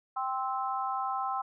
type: harmonic tone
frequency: 261.6 Hz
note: C4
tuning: in tune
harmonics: 3 / 4 / 5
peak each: -33 / -34 / -35 dBFS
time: 0.16-1.42 s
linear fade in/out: 10 ms
effects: none